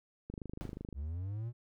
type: click train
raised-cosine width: 3 ms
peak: -29 dBFS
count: 17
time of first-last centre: 0.3-0.927 s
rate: 25.5 Hz
type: noise with exponential decay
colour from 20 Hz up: brown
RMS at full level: -39 dBFS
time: 0.61-0.84 s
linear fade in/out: 0 ms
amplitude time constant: 50 ms
type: linear sweep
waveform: triangle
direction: up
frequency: 65.41 to 122 Hz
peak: -34 dBFS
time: 0.94-1.53 s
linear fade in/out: 50 ms
effects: none